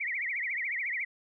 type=tone with vibrato; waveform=sine; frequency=2093 Hz; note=C7; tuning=in tune; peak=-30 dBFS; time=0-1.05 s; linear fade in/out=10 ms; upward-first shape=triangle; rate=14 Hz; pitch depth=230 cents each way; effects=none